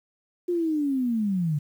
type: linear sweep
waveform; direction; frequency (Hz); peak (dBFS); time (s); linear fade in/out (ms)
sine; down; 358.8 to 141.3; -22; 0.48-1.59; 10
effects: 9-bit